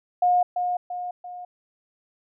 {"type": "tone with echo", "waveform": "sine", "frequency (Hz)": 717, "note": "F5", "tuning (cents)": 45, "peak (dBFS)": -16, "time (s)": [0.22, 0.43], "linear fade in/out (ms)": 5, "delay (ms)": 340, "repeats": 3, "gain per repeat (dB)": -6, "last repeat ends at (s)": 1.45, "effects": []}